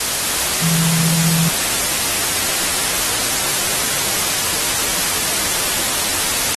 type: tone in noise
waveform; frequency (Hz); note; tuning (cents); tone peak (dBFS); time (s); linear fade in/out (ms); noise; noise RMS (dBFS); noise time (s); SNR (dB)
sine; 164.81; E3; 0; -17; 0.62-1.49; 5; white; -18; 0-6.55; -2
effects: AAC 32 kbps